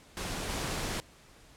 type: noise with level steps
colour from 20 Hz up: pink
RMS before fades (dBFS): -36 / -34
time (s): 0.17-1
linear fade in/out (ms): 0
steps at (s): 0.49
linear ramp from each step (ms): 2
effects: pink hiss -57 dBFS RMS until 1.56 s + low-pass 10000 Hz 12 dB/octave